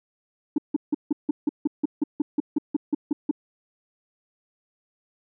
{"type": "tone bursts", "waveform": "sine", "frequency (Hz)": 295.3, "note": "D4", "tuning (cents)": 10, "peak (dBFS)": -16, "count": 16, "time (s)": [0.56, 3.312], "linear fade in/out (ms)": 5, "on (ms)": 22, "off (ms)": 160, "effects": ["tanh soft clip ceiling -16 dBFS"]}